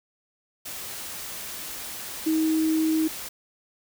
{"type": "tone in noise", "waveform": "sine", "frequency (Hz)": 316.9, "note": "D#4", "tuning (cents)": 32, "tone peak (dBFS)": -20, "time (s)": [2.26, 3.08], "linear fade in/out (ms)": 10, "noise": "white", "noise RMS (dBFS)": -36, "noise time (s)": [0.65, 3.29], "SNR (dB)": 13, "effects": []}